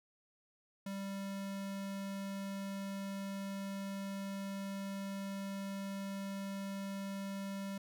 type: tone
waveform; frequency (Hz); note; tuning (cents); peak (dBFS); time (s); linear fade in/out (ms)
square; 196.4; G3; +4; -40; 0.86-7.78; 5
effects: none